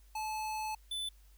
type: tone pair in turn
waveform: square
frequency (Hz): 865 / 3502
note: A5 / A7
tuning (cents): -30 / -9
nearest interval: 2 octaves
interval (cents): 2421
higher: second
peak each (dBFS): -36 / -36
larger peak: neither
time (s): 0.15-0.75 / 0.91-1.09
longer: first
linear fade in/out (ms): 5
effects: added 50 Hz sine -57 dBFS peak until 1.37 s + white hiss -69 dBFS RMS until 1.37 s